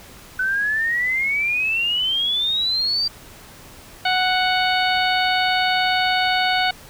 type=exponential sweep; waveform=sine; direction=up; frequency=1500 to 4724 Hz; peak=-18 dBFS; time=0.39-3.08 s; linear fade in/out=5 ms
type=harmonic tone; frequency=740 Hz; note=F#5; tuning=in tune; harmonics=1 / 2 / 3 / 4 / 5 / 6; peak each=-20 / -23 / -25 / -26 / -27 / -28 dBFS; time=4.05-6.71 s; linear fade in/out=5 ms
effects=pink hiss -43 dBFS RMS until 6.89 s